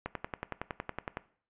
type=click train; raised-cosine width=0.5 ms; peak=-19 dBFS; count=13; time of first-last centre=0.06-1.171 s; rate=10.8 Hz; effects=noise-tail reverb RT60 0.5 s tail -18 dB re dry + resampled to 8000 Hz